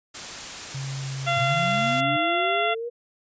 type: noise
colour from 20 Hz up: white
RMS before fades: -35 dBFS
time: 0.14-2.01 s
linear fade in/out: 10 ms
type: tone with vibrato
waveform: sine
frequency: 135.1 Hz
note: C#3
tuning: 44 cents flat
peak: -29 dBFS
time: 0.74-2.17 s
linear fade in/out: 10 ms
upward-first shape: sine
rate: 1.5 Hz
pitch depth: 9 cents each way
type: harmonic tone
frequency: 687 Hz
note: F5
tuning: 29 cents flat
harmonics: 1 / 2 / 3 / 4 / 5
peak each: -24 / -27 / -29 / -30 / -31 dBFS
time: 1.26-2.75 s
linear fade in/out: 20 ms
type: linear sweep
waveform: sine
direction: up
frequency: 108.2 to 483.1 Hz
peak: -28 dBFS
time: 1.36-2.9 s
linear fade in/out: 20 ms
effects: resampled to 16000 Hz